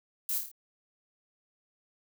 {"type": "noise with echo", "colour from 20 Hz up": "violet", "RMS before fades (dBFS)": -32, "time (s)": [0.29, 0.38], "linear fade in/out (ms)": 2, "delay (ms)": 27, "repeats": 5, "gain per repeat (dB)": -4, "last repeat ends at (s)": 0.515, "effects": []}